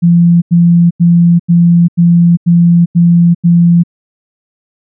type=tone bursts; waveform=sine; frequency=171.5 Hz; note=F3; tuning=31 cents flat; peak=-3 dBFS; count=8; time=0.02-3.836 s; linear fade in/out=20 ms; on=400 ms; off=88 ms; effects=none